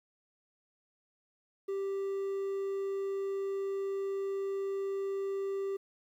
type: tone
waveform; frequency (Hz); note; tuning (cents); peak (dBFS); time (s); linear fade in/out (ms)
triangle; 392; G4; 0; -30; 1.68-5.77; 10
effects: 11-bit